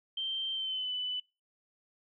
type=tone with pitch glide; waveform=sine; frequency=3136 to 2994 Hz; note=G7 to F#7; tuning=0 to +20 cents; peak=-32 dBFS; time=0.17-1.2 s; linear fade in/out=5 ms; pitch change=-80 cents; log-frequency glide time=0.53-0.91 s; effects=noise-tail reverb RT60 0.3 s tail -26 dB re dry